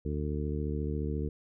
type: harmonic tone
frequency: 74.3 Hz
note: D2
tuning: 21 cents sharp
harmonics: 1 / 2 / 3 / 4 / 5 / 6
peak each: -33 / -36 / -39 / -40 / -41 / -40 dBFS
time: 0.05-1.29 s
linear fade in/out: 5 ms
effects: none